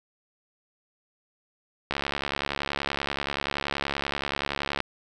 click train, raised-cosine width 0.3 ms, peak -11 dBFS, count 205, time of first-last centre 1.91-4.804 s, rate 70.5 Hz, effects none

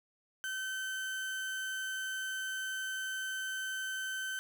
35% pulse tone, 1537 Hz, G6, 35 cents flat, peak -34 dBFS, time 0.44-4.39 s, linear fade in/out 0 ms, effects none

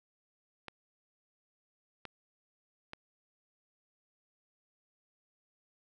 clicks, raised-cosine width 0.3 ms, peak -26 dBFS, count 3, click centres 0.683 / 2.053 / 2.934 s, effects none

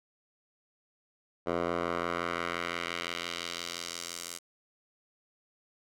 10% pulse tone with band-pass filter sweep, 85.8 Hz, F2, 30 cents flat, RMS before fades -35 dBFS, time 1.46-4.39 s, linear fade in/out 20 ms, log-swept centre 700 to 8100 Hz, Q 1.1, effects none

